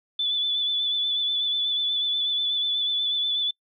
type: tone with vibrato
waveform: sine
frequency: 3479 Hz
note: A7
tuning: 20 cents flat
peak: -22 dBFS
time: 0.19-3.51 s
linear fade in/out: 5 ms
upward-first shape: sine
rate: 8.2 Hz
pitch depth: 29 cents each way
effects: noise-tail reverb RT60 0.1 s tail -26 dB re dry